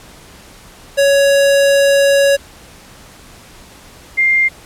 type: tone pair in turn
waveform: square / sine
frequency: 558 / 2107 Hz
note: C#5 / C7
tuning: +11 / +12 cents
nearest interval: octave + major seventh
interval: 2301 cents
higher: second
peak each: -9 dBFS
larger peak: neither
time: 0.97-2.37 / 4.17-4.49 s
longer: first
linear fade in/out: 20 ms
effects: pink hiss -40 dBFS RMS until 4.65 s + low-pass 12000 Hz 12 dB/octave